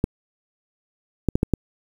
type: clicks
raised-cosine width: 3 ms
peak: -5 dBFS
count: 5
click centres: 0.041 / 1.287 / 1.355 / 1.431 / 1.537 s
effects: 7-bit